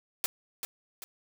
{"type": "noise with echo", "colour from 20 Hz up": "white", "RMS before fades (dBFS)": -29, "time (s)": [0.24, 0.26], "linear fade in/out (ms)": 0, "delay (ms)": 390, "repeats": 2, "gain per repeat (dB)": -7, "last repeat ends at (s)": 1.04, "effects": []}